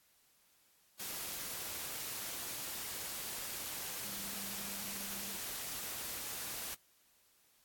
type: tone in noise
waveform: sine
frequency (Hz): 198.8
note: G3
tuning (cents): +25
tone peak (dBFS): -52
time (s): 4.04-5.37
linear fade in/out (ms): 10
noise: white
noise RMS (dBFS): -42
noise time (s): 0.99-6.75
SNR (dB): -13
effects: white hiss -70 dBFS RMS until 7.64 s + AAC 64 kbps